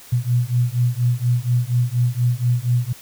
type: beating tone pair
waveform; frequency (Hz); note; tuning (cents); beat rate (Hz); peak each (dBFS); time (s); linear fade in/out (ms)
sine; 120 / 124.2; B2 / B2; -49 / +10; 4.2; -19; 0.12-2.93; 10
effects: white hiss -43 dBFS RMS until 3.01 s